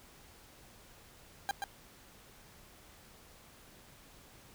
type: tone with echo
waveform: 30% pulse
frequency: 800 Hz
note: G5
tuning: 35 cents sharp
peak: -28 dBFS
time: 1.49-1.51 s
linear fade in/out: 0 ms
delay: 130 ms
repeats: 1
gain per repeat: -4 dB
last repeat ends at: 1.64 s
effects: pink hiss -58 dBFS RMS until 4.54 s